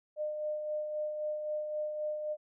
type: tone with tremolo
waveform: sine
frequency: 606 Hz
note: D#5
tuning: 46 cents flat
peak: -31 dBFS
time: 0.16-2.37 s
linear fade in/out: 50 ms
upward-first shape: sine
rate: 3.8 Hz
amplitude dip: 40%
effects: none